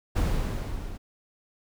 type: noise with level ramp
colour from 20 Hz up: brown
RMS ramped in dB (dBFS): -22 to -38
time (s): 0.15-0.98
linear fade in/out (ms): 20
effects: none